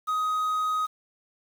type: tone with quantisation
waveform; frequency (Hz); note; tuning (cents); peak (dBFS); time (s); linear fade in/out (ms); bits
triangle; 1256; D#6; +16; -22; 0.07-0.87; 20; 8
effects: none